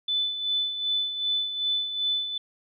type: tone with tremolo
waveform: sine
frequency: 3502 Hz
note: A7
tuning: 9 cents flat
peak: -22 dBFS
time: 0.08-2.38 s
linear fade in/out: 5 ms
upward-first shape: sine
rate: 2.6 Hz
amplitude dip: 60%
effects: none